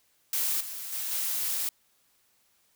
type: noise with level steps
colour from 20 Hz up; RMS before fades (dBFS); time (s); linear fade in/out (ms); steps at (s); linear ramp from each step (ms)
blue; -28 / -38 / -33 / -30; 0.33-1.69; 2; 0.6 / 0.92 / 1.11; 10
effects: white hiss -68 dBFS RMS until 2.75 s